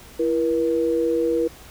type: tone pair together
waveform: sine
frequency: 334.8 / 478.4 Hz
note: E4 / A#4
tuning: +27 / +45 cents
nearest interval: tritone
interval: 618 cents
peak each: -22 / -20 dBFS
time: 0.19-1.48 s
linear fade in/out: 10 ms
effects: added 60 Hz sine -48 dBFS peak until 1.7 s + pink hiss -45 dBFS RMS until 1.7 s